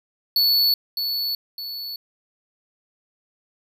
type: tone with echo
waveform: square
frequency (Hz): 4435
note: C#8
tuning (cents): 0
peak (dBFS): -16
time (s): 0.36-0.74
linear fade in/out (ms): 2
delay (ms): 610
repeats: 2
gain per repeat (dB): -7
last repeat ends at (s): 1.96
effects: none